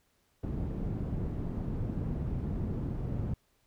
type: low-pass noise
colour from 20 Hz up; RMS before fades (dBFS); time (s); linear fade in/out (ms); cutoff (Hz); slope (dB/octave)
white; -34; 0.43-3.34; 5; 170; 12
effects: pink hiss -72 dBFS RMS until 3.66 s